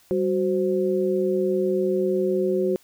sine tone cluster, 194 / 370.8 / 523 Hz, G3 / F#4 / C5, -18 / +4 / -1 cents, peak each -27 / -21 / -27 dBFS, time 0.11-2.76 s, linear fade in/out 0 ms, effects white hiss -57 dBFS RMS until 2.83 s

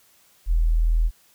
sine tone, 40.71 Hz, E1, 21 cents flat, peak -16 dBFS, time 0.46-1.11 s, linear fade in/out 50 ms, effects white hiss -58 dBFS RMS until 1.34 s

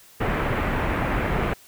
pink low-pass noise, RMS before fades -24 dBFS, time 0.2-1.54 s, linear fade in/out 10 ms, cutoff 2300 Hz, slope 24 dB/octave, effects white hiss -51 dBFS RMS until 1.67 s

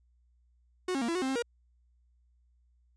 45% pulse tone with pitch steps, 366.6 / 271.4 / 233.9 / 335.6 / 366.3 / 263.2 / 266.7 / 475 Hz, F#4 / C#4 / A#3 / E4 / F#4 / C4 / C4 / A#4, -16 / -36 / +6 / +31 / -17 / +10 / +33 / +33 cents, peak -29 dBFS, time 0.88-1.424 s, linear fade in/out 5 ms, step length 68 ms, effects added 60 Hz sine -64 dBFS peak until 2.96 s + resampled to 22050 Hz

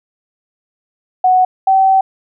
sine tone pair in turn, 740 / 768.1 Hz, F#5 / G5, 0 / -35 cents, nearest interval minor second, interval 65 cents, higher second, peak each -7 dBFS, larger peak neither, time 1.24-1.45 / 1.67-2.01 s, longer second, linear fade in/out 5 ms, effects none

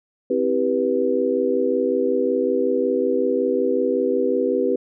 sine chord, C major seventh, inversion none, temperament just, 261.6 / 327 / 392.4 / 490.5 Hz, C4 / E4 / G4 / B4, 0 / -14 / +2 / -12 cents, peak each -24 / -27 / -22 / -21 dBFS, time 0.3-4.76 s, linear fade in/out 5 ms, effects none

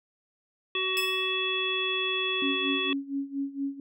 harmonic tone, 375.7 Hz, F#4, 26 cents sharp, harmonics 1 / 3 / 5 / 7 / 9, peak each -33 / -36 / -39 / -30 / -30 dBFS, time 0.75-2.93 s, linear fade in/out 2 ms
sawtooth tone with exponential decay, 2610 Hz, E7, 18 cents flat, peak -23 dBFS, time 0.97-1.34 s, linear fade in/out 0 ms, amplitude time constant 79 ms
sine tone with tremolo, 277.2 Hz, C#4, in tune, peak -26 dBFS, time 2.42-3.8 s, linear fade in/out 2 ms, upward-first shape sine, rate 4.3 Hz, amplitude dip 85%
effects none

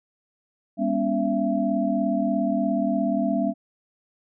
sine tone cluster, 201.5 / 244.8 / 281.8 / 671 Hz, G3 / B3 / C#4 / E5, +48 / -15 / +29 / +31 cents, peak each -26 dBFS, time 0.77-3.54 s, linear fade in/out 50 ms, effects none

